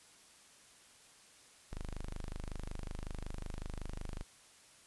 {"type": "tone", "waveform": "sawtooth", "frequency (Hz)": 25.4, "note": "G#0", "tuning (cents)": -38, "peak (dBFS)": -36, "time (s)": [1.71, 4.24], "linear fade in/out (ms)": 20, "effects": ["white hiss -61 dBFS RMS until 4.86 s", "resampled to 24000 Hz"]}